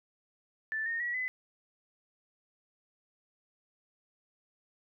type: tone with pitch steps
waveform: sine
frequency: 1760 / 1841.1 / 1926 / 2015 Hz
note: A6 / A#6 / B6 / B6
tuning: 0 / -22 / -44 / +34 cents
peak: -31 dBFS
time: 0.72-1.28 s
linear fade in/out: 0 ms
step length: 140 ms
effects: none